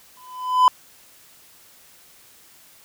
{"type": "tone with exponential growth", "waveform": "triangle", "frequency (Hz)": 1007, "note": "B5", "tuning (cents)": 33, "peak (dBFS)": -6, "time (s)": [0.17, 0.68], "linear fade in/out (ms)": 1, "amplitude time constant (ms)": 110, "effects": ["white hiss -51 dBFS RMS until 2.84 s"]}